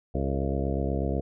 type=harmonic tone with a mistuned harmonic; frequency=68.2 Hz; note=C#2; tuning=28 cents flat; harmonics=1 / 2 / 3 / 4 / 5 / 6 / 7 / 8 / 9 / 10; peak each=-29 / -32 / -34 / -35 / -36 / -37 / -37 / -38 / -39 / -39 dBFS; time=0.14-1.21 s; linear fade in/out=10 ms; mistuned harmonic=7; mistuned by=-43 cents; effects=none